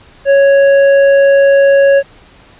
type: tone with hard clipping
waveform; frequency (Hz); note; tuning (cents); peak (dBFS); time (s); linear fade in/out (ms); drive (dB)
sine; 554.4; C#5; 0; -6; 0.25-2.03; 50; 7
effects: pink hiss -42 dBFS RMS until 2.59 s + resampled to 8000 Hz